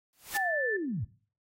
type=noise with exponential growth; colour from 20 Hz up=white; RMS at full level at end=-33 dBFS; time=0.13-0.37 s; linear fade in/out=0 ms; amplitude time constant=51 ms
type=tone; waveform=sine; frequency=1760 Hz; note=A6; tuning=in tune; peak=-29 dBFS; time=0.34-0.77 s; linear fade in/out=10 ms
type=linear sweep; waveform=sine; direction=down; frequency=826 to 80.4 Hz; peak=-30 dBFS; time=0.35-1.05 s; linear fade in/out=10 ms
effects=noise-tail reverb RT60 0.4 s tail -17 dB re dry + AAC 48 kbps